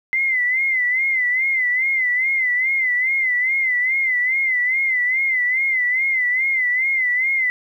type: tone with vibrato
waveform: sine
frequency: 2052 Hz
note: C7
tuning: 34 cents flat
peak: -16 dBFS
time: 0.13-7.5 s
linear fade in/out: 0 ms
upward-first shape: sine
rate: 2.4 Hz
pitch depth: 85 cents each way
effects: 9-bit